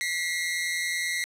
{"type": "tone pair together", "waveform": "sawtooth", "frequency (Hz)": [1946.8, 2117], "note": ["B6", "C7"], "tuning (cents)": [-25, 20], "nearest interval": "minor second", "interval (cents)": 145, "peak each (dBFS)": -26, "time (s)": [0.01, 1.24], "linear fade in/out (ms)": 0, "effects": ["low-pass 12000 Hz 12 dB/octave"]}